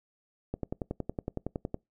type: click train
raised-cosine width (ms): 2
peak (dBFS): -19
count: 14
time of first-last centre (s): 0.54-1.744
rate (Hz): 10.8
effects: noise-tail reverb RT60 0.2 s tail -25 dB re dry